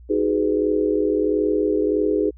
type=chord; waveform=sine; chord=G# minor seventh; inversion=second; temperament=just; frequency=311.5 / 373.8 / 415.3 / 498.4 Hz; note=D#4 / F#4 / G#4 / B4; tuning=+2 / +18 / 0 / +16 cents; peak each=-22 / -26 / -20 / -26 dBFS; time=0.09-2.31 s; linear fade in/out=20 ms; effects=added 60 Hz sine -41 dBFS peak until 2.37 s